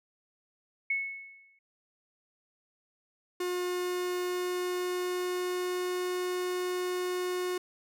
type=tone with exponential decay; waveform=sine; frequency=2200 Hz; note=C#7; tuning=14 cents flat; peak=-25 dBFS; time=0.9-1.59 s; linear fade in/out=5 ms; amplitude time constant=150 ms
type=tone with pitch glide; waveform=45% pulse; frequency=359.3 to 362.2 Hz; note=F4 to F#4; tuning=+49 to -37 cents; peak=-30 dBFS; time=3.4-7.58 s; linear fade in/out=5 ms; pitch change=+14 cents; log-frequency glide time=3.59-6.11 s
effects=none